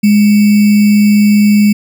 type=tone with sample-and-hold; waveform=sine; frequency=207.7 Hz; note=G#3; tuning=in tune; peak=-4 dBFS; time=0.03-1.73 s; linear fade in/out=10 ms; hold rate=2450 Hz; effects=none